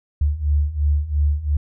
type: beating tone pair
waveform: sine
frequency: 71.8 / 74.7 Hz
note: D2 / D2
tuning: -39 / +30 cents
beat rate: 2.9 Hz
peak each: -21 / -18 dBFS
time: 0.21-1.57 s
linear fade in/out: 5 ms
effects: none